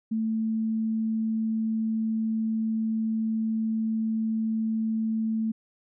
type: tone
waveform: sine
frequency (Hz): 221.6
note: A3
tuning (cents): +13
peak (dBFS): -24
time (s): 0.11-5.52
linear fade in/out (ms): 10
effects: none